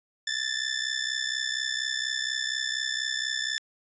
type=ring-modulated tone; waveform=15% pulse; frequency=1760 Hz; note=A6; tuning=in tune; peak=-18 dBFS; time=0.27-3.58 s; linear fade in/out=0 ms; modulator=32.1 Hz; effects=resampled to 16000 Hz